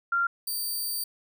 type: tone pair in turn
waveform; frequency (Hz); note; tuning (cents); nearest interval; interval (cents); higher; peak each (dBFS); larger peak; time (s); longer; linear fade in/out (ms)
sine / 10% pulse; 1386 / 4639; F6 / D8; -14 / -22; octave + major sixth; 2092; second; -22 / -22; neither; 0.12-0.27 / 0.47-1.04; second; 5
effects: none